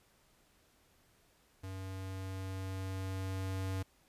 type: tone with level ramp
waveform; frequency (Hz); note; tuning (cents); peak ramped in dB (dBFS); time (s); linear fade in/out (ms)
square; 95; F#2; +46; -42 to -35; 1.63-3.83; 10
effects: pink hiss -69 dBFS RMS until 4.08 s + resampled to 32000 Hz